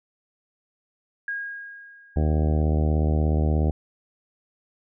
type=tone with exponential decay; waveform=sine; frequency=1633 Hz; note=G#6; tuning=30 cents flat; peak=-25 dBFS; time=1.28-2.62 s; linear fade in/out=2 ms; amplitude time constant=290 ms
type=harmonic tone; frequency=76.8 Hz; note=D#2; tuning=22 cents flat; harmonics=1 / 2 / 3 / 4 / 5 / 6 / 7 / 8 / 9 / 10; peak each=-20 / -26 / -30 / -32 / -34 / -36 / -37 / -38 / -39 / -40 dBFS; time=2.16-3.71 s; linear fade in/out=5 ms
effects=none